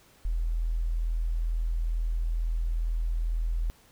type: tone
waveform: sine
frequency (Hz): 41.11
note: E1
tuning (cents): -4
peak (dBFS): -25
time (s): 0.25-3.7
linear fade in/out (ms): 0
effects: pink hiss -59 dBFS RMS until 3.91 s